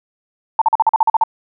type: tone bursts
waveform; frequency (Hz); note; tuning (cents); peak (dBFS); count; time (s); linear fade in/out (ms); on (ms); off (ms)
sine; 892; A5; +23; -8; 10; 0.59-1.237; 2; 26; 43
effects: none